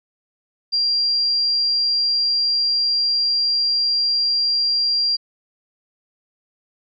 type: tone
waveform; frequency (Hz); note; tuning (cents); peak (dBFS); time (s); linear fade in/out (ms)
sine; 4759; D8; +22; -16; 0.72-5.17; 20
effects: none